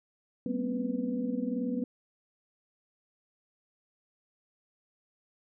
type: tone cluster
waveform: sine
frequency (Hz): 192.8 / 230.9 / 251.4 / 274 / 494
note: G3 / A#3 / B3 / C#4 / B4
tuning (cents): -28 / -16 / +31 / -20 / 0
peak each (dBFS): -38 / -35 / -32 / -40 / -39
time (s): 0.46-1.84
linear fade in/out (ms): 2
effects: none